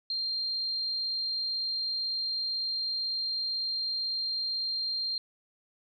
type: tone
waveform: sine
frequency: 4186 Hz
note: C8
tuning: in tune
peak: -29 dBFS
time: 0.1-5.18 s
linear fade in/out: 2 ms
effects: none